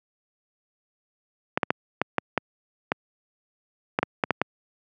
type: clicks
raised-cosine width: 0.5 ms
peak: -5 dBFS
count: 12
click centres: 1.575 / 1.632 / 1.705 / 2.016 / 2.183 / 2.377 / 2.919 / 3.989 / 4.03 / 4.238 / 4.307 / 4.416 s
effects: high-pass 150 Hz 12 dB/octave